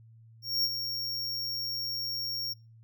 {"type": "tone with ADSR envelope", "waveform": "square", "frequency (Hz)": 5530, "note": "F8", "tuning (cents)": -18, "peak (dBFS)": -24, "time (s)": [0.42, 2.54], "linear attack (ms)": 220, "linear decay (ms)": 44, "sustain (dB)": -8, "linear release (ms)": 19, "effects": ["noise-tail reverb RT60 0.3 s tail -26 dB re dry", "added 113 Hz sine -52 dBFS peak until 2.83 s"]}